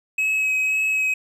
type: tone with vibrato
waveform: triangle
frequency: 2556 Hz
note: D#7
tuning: 46 cents sharp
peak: -17 dBFS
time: 0.18-1.14 s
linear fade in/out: 5 ms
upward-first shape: sine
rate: 1.9 Hz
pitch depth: 13 cents each way
effects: none